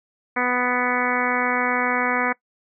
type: harmonic tone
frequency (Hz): 247.9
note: B3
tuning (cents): +7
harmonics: 1 / 2 / 3 / 4 / 5 / 6 / 7 / 8 / 9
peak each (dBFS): -28 / -28 / -28 / -28 / -28 / -28 / -28 / -28 / -28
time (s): 0.36-2.33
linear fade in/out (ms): 10
effects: noise-tail reverb RT60 0.1 s tail -21 dB re dry